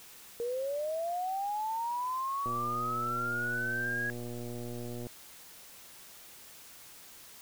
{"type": "linear sweep", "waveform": "sine", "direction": "up", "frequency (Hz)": [463.7, 1663], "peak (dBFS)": -31, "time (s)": [0.4, 4.1], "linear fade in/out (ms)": 0}
{"type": "click train", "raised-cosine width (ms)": 2, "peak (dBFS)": -29, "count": 314, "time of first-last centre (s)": [2.46, 5.068], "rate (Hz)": 120}
{"effects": ["white hiss -52 dBFS RMS until 7.41 s"]}